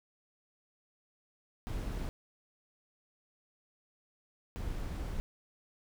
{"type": "noise bursts at uneven times", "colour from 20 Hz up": "brown", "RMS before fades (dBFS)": -37, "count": 2, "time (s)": [[1.67, 2.09], [4.56, 5.2]], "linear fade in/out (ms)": 0, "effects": []}